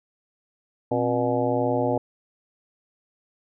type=harmonic tone with a mistuned harmonic; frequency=121.2 Hz; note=B2; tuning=32 cents flat; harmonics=1 / 2 / 3 / 4 / 5 / 6 / 7; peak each=-30 / -27 / -30 / -26 / -27 / -31 / -30 dBFS; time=0.91-1.98 s; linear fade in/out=5 ms; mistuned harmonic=2; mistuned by=+150 cents; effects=none